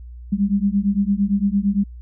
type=beating tone pair; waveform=sine; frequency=196 / 204.8 Hz; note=G3 / G#3; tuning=0 / -24 cents; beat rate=8.8 Hz; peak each=-19 dBFS; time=0.32-1.84 s; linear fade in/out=10 ms; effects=added 60 Hz sine -34 dBFS peak until 2.01 s